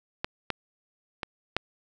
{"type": "clicks", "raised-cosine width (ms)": 0.3, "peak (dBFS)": [-12, -11, -15, -8], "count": 4, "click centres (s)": [0.245, 0.503, 1.232, 1.566], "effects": []}